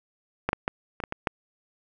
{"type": "clicks", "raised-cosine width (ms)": 0.5, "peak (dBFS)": [-9, -8, -10, -19, -13, -15, -8], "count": 7, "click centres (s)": [0.49, 0.531, 0.679, 1.002, 1.038, 1.124, 1.272], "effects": []}